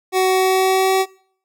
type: tone with pitch glide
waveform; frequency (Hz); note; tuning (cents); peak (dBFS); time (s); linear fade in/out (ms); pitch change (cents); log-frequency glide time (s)
25% pulse; 374.4 to 380.7; F#4 to F#4; +20 to +49; -10; 0.12-1.06; 50; +29; 0.27-0.93
effects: noise-tail reverb RT60 0.6 s tail -25 dB re dry